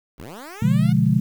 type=linear sweep; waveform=10% pulse; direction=up; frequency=43.65 to 740 Hz; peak=-28 dBFS; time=0.18-0.93 s; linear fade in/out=10 ms
type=chord; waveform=sine; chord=B diminished seventh; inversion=none; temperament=equal with one note detuned; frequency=123.47 / 145.31 / 174.61 / 207.7 Hz; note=B2 / D3 / F3 / Ab3; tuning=0 / -18 / 0 / 0 cents; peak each=-20 dBFS; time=0.62-1.2 s; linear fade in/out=5 ms
effects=8-bit